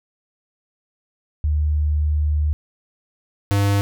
sine / square tone pair in turn, 75.2 / 100.38 Hz, D2 / G2, +42 / +42 cents, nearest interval perfect fourth, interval 500 cents, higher second, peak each -16 dBFS, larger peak neither, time 1.44-2.53 / 3.51-3.81 s, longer first, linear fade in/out 0 ms, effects none

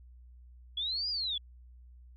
sine linear two-way sweep, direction up then down, 3322 to 4973 to 3322 Hz, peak -31 dBFS, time 0.77-1.38 s, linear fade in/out 5 ms, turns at 1.09 s, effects added 61 Hz sine -51 dBFS peak until 2.16 s

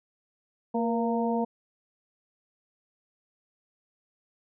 harmonic tone with a mistuned harmonic, 230.2 Hz, A#3, 22 cents flat, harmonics 1 / 2 / 3 / 4, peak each -27 / -30 / -32 / -33 dBFS, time 0.74-1.45 s, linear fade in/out 10 ms, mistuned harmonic 2, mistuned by +44 cents, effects none

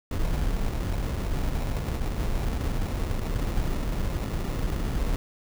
brown noise with sample-and-hold, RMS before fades -27 dBFS, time 0.11-5.16 s, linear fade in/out 2 ms, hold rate 1575 Hz, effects none

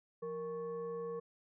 sine tone with frequency modulation, 466.2 Hz, A#4, in tune, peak -38 dBFS, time 0.22-1.2 s, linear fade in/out 10 ms, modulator 640 Hz, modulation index 0.54, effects none

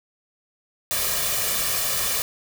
white noise with comb filter, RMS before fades -24 dBFS, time 0.91-2.22 s, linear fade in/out 0 ms, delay 1.7 ms, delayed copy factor +0.65, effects none

